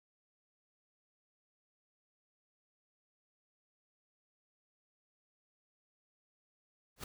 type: noise with exponential growth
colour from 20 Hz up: pink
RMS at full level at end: -37 dBFS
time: 6.96-7.04 s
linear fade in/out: 5 ms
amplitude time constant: 17 ms
effects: none